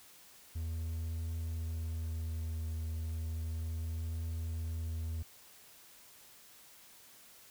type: tone with vibrato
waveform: triangle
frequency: 81.2 Hz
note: E2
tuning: 26 cents flat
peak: -33 dBFS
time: 0.55-5.23 s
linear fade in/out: 10 ms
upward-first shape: triangle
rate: 0.33 Hz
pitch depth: 20 cents each way
effects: white hiss -58 dBFS RMS until 7.5 s